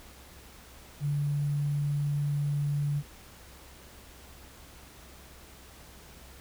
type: tone with sample-and-hold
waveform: sine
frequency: 144.7 Hz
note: D3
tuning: 25 cents flat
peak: -26 dBFS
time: 1-3.03 s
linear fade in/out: 50 ms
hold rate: 11025 Hz
effects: added 65 Hz sine -54 dBFS peak until 6.4 s + pink hiss -52 dBFS RMS until 6.4 s